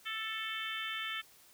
harmonic tone, 441 Hz, A4, 4 cents sharp, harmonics 3 / 4 / 5 / 6 / 7 / 8, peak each -43 / -42 / -43 / -46 / -42 / -45 dBFS, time 0.05-1.22 s, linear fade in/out 20 ms, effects white hiss -61 dBFS RMS until 1.53 s

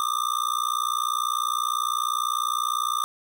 square tone with amplitude modulation, 1199 Hz, D6, 36 cents sharp, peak -20 dBFS, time 0-3.04 s, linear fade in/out 0 ms, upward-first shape sine, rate 60 Hz, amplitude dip 100%, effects none

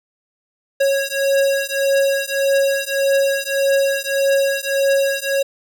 square beating tone pair, 549 / 550.7 Hz, C#5 / C#5, -17 / -11 cents, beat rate 1.7 Hz, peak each -19 dBFS, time 0.8-5.43 s, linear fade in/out 10 ms, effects none

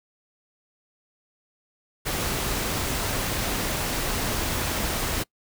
pink noise, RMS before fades -27 dBFS, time 2.05-5.24 s, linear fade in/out 20 ms, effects noise-tail reverb RT60 0.1 s tail -24 dB re dry

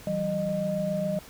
sine tone cluster, 164.5 / 191.7 / 614 Hz, E3 / G3 / D#5, -3 / -38 / -23 cents, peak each -33 / -30 / -28 dBFS, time 0.07-1.19 s, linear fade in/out 2 ms, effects pink hiss -48 dBFS RMS until 1.29 s

